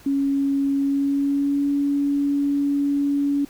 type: tone with pitch glide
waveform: sine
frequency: 277.2 to 283.5 Hz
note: C#4 to C#4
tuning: 0 to +39 cents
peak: -18 dBFS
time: 0.06-3.45 s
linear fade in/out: 5 ms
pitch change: +39 cents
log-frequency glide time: 0.76-1.68 s
effects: pink hiss -49 dBFS RMS until 3.49 s